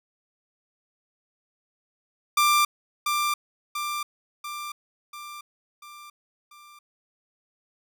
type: tone with echo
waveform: sawtooth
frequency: 1185 Hz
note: D6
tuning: 15 cents sharp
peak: -14 dBFS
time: 2.37-2.65 s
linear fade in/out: 5 ms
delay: 690 ms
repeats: 6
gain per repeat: -5 dB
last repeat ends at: 6.79 s
effects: none